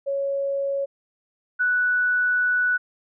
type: tone pair in turn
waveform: sine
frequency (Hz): 554.4 / 1480.1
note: C#5 / F#6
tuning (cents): 0 / 0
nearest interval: octave + perfect fourth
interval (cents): 1700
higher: second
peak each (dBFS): -22 / -18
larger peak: second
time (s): 0.06-0.86 / 1.59-2.78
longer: second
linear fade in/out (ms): 20
effects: none